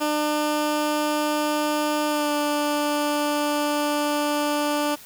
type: tone with pitch glide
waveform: 15% pulse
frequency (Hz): 300 to 294.5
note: D4 to D4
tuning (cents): +37 to +5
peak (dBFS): -15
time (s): 0-4.96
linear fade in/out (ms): 20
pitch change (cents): -32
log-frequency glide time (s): 2.08-2.31
effects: white hiss -45 dBFS RMS until 5.05 s